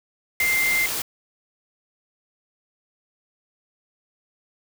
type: tone in noise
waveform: sine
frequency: 2093 Hz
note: C7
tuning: in tune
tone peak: -19 dBFS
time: 0.4-0.86 s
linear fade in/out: 2 ms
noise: white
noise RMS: -27 dBFS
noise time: 0.4-1.02 s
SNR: +5 dB
effects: none